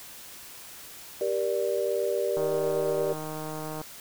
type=chord; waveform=sine; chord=G minor; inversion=none; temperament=equal with one note detuned; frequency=392 / 473.8 / 587.3 Hz; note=G4 / Bb4 / D5; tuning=0 / +28 / 0 cents; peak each=-29 dBFS; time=1.21-3.13 s; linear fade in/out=2 ms
type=click train; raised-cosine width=1 ms; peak=-23 dBFS; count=225; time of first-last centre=2.37-3.815 s; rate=155 Hz
effects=white hiss -45 dBFS RMS until 4 s